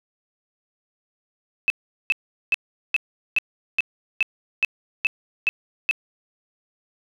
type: tone bursts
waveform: sine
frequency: 2615 Hz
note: E7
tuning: 15 cents flat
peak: -15 dBFS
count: 11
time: 1.68-5.911 s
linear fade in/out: 0 ms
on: 21 ms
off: 400 ms
effects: none